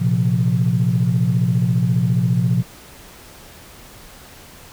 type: chord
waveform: sine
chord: Bb suspended second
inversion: none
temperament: equal with one note detuned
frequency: 116.14 / 130.81 / 174.61 Hz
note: Bb2 / C3 / F3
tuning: -6 / 0 / 0 cents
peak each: -18 dBFS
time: 0-2.63 s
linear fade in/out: 20 ms
effects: tanh soft clip ceiling -7 dBFS + pink hiss -42 dBFS RMS until 4.72 s